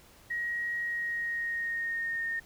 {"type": "tone with pitch glide", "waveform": "sine", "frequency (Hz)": [1894, 1836.9], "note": ["A#6", "A#6"], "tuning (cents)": [27, -26], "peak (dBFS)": -30, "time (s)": [0.3, 2.4], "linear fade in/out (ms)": 10, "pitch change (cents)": -53, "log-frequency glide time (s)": [0.76, 2.26], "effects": ["pink hiss -57 dBFS RMS until 2.45 s"]}